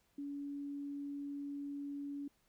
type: tone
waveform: sine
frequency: 284.1 Hz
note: C#4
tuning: 43 cents sharp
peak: -40 dBFS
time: 0.18-2.28 s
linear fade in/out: 5 ms
effects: pink hiss -75 dBFS RMS until 2.48 s